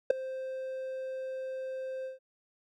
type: tone with ADSR envelope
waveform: triangle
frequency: 523.3 Hz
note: C5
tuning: in tune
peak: -13 dBFS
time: 0.1-2.19 s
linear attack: 6 ms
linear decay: 6 ms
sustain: -20 dB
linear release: 140 ms
effects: none